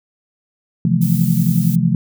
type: chord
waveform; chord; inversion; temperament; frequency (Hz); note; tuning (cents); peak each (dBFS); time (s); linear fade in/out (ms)
sine; F major seventh; second; just; 130.96 / 163.7 / 174.61 / 218.3; C3 / E3 / F3 / A3; +2 / -12 / 0 / -13; -19 / -17 / -16 / -20; 0.85-1.95; 2
type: noise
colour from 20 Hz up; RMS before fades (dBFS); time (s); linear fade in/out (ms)
violet; -29; 1.01-1.76; 10
effects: none